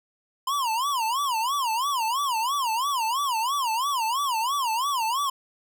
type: tone with vibrato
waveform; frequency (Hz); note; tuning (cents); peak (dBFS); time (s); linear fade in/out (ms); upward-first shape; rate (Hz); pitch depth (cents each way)
square; 1007; B5; +33; -24; 0.47-5.3; 5; sine; 3; 240
effects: none